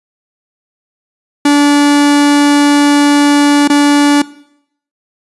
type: tone with dropouts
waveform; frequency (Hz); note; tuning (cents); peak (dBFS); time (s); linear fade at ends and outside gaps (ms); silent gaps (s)
45% pulse; 289.2; D4; -27; -5; 1.45-4.22; 5; 3.677-3.698
effects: noise-tail reverb RT60 0.7 s tail -19 dB re dry + resampled to 24000 Hz